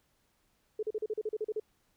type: tone bursts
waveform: sine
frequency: 430.3 Hz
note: A4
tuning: 39 cents flat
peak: -30 dBFS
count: 11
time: 0.79-1.599 s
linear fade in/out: 5 ms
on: 39 ms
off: 38 ms
effects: pink hiss -73 dBFS RMS until 1.96 s